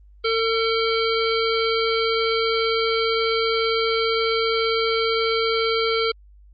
harmonic tone with a mistuned harmonic, 451.5 Hz, A4, 45 cents sharp, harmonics 1 / 3 / 5 / 7 / 9 / 10, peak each -21 / -26 / -28 / -29 / -31 / -31 dBFS, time 0.24-6.12 s, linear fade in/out 10 ms, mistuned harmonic 10, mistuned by +33 cents, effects added 50 Hz sine -46 dBFS peak until 6.53 s + Opus 32 kbps

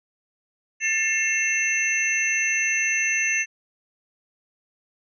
sine tone cluster, 1776 / 2146 / 2690 / 6180 Hz, A6 / C7 / E7 / G8, +16 / +43 / +34 / -26 cents, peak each -27 / -26 / -24 / -27 dBFS, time 0.8-3.46 s, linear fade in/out 50 ms, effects none

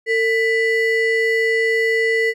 triangle ring-modulated tone, 1219 Hz, D#6, 36 cents flat, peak -10 dBFS, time 0.06-2.34 s, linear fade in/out 50 ms, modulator 768 Hz, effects none

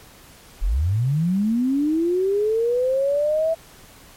sine linear sweep, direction up, 33.31 to 659.3 Hz, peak -17 dBFS, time 0.61-3.55 s, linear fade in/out 20 ms, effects pink hiss -47 dBFS RMS until 4.16 s + MP3 64 kbps

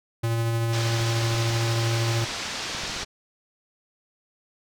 square tone with tremolo, 115.2 Hz, A#2, 20 cents flat, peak -22 dBFS, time 0.23-2.25 s, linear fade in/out 10 ms, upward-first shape triangle, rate 13 Hz, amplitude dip 25%
white low-pass noise, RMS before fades -32 dBFS, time 0.72-3.05 s, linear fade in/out 20 ms, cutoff 5900 Hz, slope 24 dB/octave
clicks, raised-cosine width 5 ms, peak -28 dBFS, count 11, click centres 1.009 / 1.313 / 1.347 / 1.504 / 1.549 / 2.218 / 2.749 / 2.837 / 2.898 / 2.964 / 3.032 s
effects none

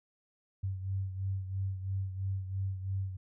sine beating tone pair, 95.6 / 98.6 Hz, G2 / G2, -43 / +11 cents, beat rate 3 Hz, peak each -33 / -40 dBFS, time 0.63-3.17 s, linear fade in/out 10 ms, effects none

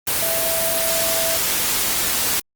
sine tone in noise, 659.3 Hz, E5, in tune, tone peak -24 dBFS, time 0.22-1.37 s, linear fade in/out 5 ms, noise white, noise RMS -20 dBFS, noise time 0.07-2.4 s, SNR -7 dB, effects Opus 24 kbps

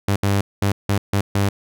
sawtooth tone bursts at uneven times, 99.8 Hz, G2, 32 cents sharp, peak -12 dBFS, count 6, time 0.08-0.16 / 0.23-0.41 / 0.62-0.72 / 0.89-0.98 / 1.13-1.21 / 1.35-1.49 s, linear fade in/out 5 ms, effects none

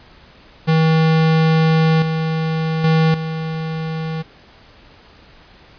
square tone with level steps, 160.1 Hz, D#3, 50 cents sharp, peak -12 / -18 / -12 / -22 dBFS, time 0.67-4.23 s, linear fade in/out 20 ms, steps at 2.02 / 2.84 / 3.14 s, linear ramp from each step 2 ms, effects pink hiss -46 dBFS RMS until 5.78 s + resampled to 11025 Hz

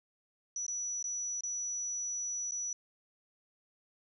sine tone with dropouts, 5900 Hz, F#8, 6 cents flat, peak -34 dBFS, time 0.56-2.73 s, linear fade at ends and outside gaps 2 ms, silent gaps 0.665-0.68 / 1.027-1.041 / 1.408-1.435 / 2.511-2.519 s, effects none

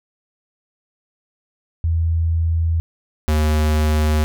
sine / square tone pair in turn, 82.41 / 76.58 Hz, E2 / D#2, 0 / -27 cents, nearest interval minor second, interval 127 cents, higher first, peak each -15 dBFS, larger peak neither, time 1.84-2.8 / 3.28-4.24 s, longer neither, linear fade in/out 0 ms, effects none

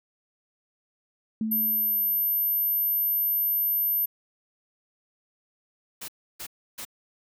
sine tone with exponential decay, 219.8 Hz, A3, 2 cents flat, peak -23 dBFS, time 1.41-2.24 s, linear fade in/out 2 ms, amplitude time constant 180 ms
sine tone, 13000 Hz, G#9, 38 cents flat, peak -22 dBFS, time 1.51-4.06 s, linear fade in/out 10 ms
white noise bursts, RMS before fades -37 dBFS, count 3, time 6.01-6.852 s, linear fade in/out 10 ms, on 74 ms, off 310 ms
effects none

